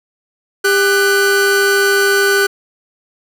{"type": "tone pair together", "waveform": "45% pulse", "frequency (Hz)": [398.3, 1492], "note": ["G4", "F#6"], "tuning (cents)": [28, 14], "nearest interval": "octave + major seventh", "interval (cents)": 2286, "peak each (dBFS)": -13, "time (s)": [0.64, 2.47], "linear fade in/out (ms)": 10, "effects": []}